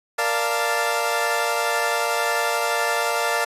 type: chord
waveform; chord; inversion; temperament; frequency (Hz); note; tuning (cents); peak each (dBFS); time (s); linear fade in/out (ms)
20% pulse; Bb major seventh; none; equal with one note detuned; 466.2 / 587.3 / 693.6 / 880; Bb4 / D5 / F5 / A5; 0 / 0 / -12 / 0; -22 / -21 / -20 / -22; 0.18-3.45; 10
effects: resampled to 32000 Hz